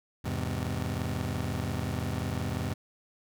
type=chord; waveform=25% pulse; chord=E augmented; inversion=none; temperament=just; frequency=82.41 / 103.01 / 128.76 Hz; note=E2 / G#2 / B#2; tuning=0 / -14 / -27 cents; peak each=-31 dBFS; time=0.24-2.74 s; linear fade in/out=10 ms; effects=none